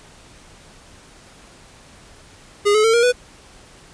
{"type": "tone with pitch steps", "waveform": "square", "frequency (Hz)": [410, 429.4, 449.7, 471, 493.2], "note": ["G#4", "A4", "A4", "A#4", "B4"], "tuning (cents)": [-22, -42, 38, 18, -2], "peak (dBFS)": -13, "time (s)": [2.65, 3.125], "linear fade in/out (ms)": 20, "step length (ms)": 95, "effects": ["pink hiss -46 dBFS RMS until 3.93 s", "resampled to 22050 Hz"]}